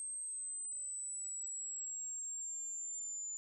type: linear sweep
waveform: sine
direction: down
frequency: 8372 to 7040 Hz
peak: -40 dBFS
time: 0-3.37 s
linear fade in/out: 0 ms
effects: none